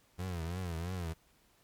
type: tone with vibrato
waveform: 30% pulse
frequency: 87 Hz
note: F2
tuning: 6 cents flat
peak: -33 dBFS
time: 0.18-1.14 s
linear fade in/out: 20 ms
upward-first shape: triangle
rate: 3 Hz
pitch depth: 150 cents each way
effects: pink hiss -68 dBFS RMS until 1.63 s + MP3 96 kbps